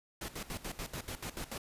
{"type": "noise with tremolo", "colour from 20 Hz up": "pink", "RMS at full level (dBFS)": -40, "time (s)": [0.21, 1.58], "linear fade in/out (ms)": 5, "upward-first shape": "square", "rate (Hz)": 6.9, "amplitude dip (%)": 80, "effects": ["resampled to 32000 Hz"]}